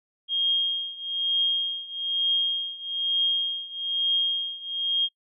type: tone with tremolo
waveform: sine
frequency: 3238 Hz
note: G#7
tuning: 45 cents flat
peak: -19 dBFS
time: 0.28-5.09 s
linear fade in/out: 50 ms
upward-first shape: triangle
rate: 1.1 Hz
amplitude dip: 90%
effects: noise-tail reverb RT60 0.1 s tail -25 dB re dry